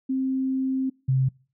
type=tone pair in turn; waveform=sine; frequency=263.5 / 131.75 Hz; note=C4 / C3; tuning=+12 / +12 cents; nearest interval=octave; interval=1200 cents; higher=first; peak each=-22 / -18 dBFS; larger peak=second; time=0.09-0.9 / 1.08-1.29 s; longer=first; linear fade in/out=10 ms; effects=noise-tail reverb RT60 0.4 s tail -26 dB re dry